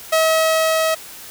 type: tone with level ramp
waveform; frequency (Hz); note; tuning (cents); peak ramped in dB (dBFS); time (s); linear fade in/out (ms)
sawtooth; 641; E5; -49; -9 to -12; 0.12-0.95; 10
effects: white hiss -37 dBFS RMS until 1.3 s